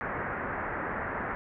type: low-pass noise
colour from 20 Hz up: white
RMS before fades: -34 dBFS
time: 0.01-1.35 s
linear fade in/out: 0 ms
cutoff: 1900 Hz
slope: 48 dB/octave
effects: none